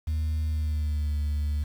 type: tone with pitch glide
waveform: sine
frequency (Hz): 77.78 to 73.63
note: D#2 to D2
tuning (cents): 0 to +5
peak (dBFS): -22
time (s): 0.07-1.64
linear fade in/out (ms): 10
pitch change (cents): -95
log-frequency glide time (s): 0.48-1.14
effects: tanh soft clip ceiling -23 dBFS + 8-bit